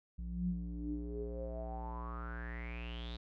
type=tone with low-pass filter sweep; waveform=square; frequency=58.8 Hz; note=A#1; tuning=16 cents sharp; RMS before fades=-41 dBFS; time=0.18-3.17 s; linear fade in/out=10 ms; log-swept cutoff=130 to 3900 Hz; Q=9.7; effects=none